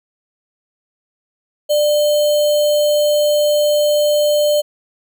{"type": "tone with sample-and-hold", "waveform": "sine", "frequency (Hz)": 594, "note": "D5", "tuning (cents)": 20, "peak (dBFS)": -11, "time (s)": [1.69, 4.62], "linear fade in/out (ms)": 20, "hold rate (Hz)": 3675, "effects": []}